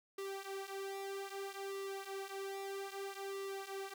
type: tone with flanger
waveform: sawtooth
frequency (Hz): 392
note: G4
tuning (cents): 0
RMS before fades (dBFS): -44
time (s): 0.18-3.94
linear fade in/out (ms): 5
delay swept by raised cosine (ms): 1.2 to 7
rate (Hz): 0.62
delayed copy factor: -0.8
effects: 11-bit